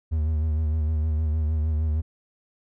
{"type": "tone with vibrato", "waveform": "triangle", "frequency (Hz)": 77.78, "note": "D#2", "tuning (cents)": 0, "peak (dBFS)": -19, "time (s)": [0.11, 2.02], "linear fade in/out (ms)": 20, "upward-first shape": "sine", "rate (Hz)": 6.5, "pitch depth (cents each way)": 49, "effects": []}